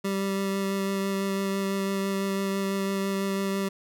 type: tone with vibrato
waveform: 25% pulse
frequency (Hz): 195.4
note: G3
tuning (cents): -5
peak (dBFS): -22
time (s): 0.04-3.69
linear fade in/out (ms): 10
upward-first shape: sine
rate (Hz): 6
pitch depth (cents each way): 10
effects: none